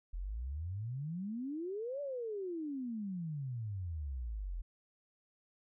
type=exponential two-way sweep; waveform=sine; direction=up then down; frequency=40.46 to 585 to 40.46 Hz; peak=-37 dBFS; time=0.13-4.62 s; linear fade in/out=10 ms; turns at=2.01 s; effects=none